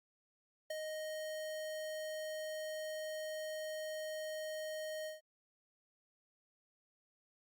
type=tone with ADSR envelope; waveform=square; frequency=622.3 Hz; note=D#5; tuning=in tune; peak=-37 dBFS; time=0.7-5.21 s; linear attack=6 ms; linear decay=16 ms; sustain=-4 dB; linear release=150 ms; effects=Opus 48 kbps